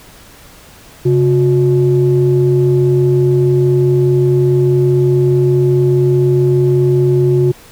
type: tone pair together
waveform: sine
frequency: 135.63 / 362.1 Hz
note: C#3 / F#4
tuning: -37 / -37 cents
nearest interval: octave + perfect fourth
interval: 1700 cents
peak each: -10 dBFS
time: 1.05-7.52 s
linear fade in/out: 10 ms
effects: tanh soft clip ceiling -2 dBFS + pink hiss -40 dBFS RMS until 7.71 s